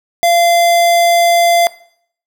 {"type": "tone", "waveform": "square", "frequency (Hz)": 688, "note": "F5", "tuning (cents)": -26, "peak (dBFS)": -9, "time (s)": [0.23, 1.67], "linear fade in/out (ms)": 0, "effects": ["noise-tail reverb RT60 0.6 s tail -19 dB re dry"]}